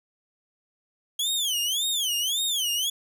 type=tone with vibrato; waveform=sawtooth; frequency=3246 Hz; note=G#7; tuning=40 cents flat; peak=-21 dBFS; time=1.19-2.9 s; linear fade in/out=5 ms; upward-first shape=sine; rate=1.8 Hz; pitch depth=240 cents each way; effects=none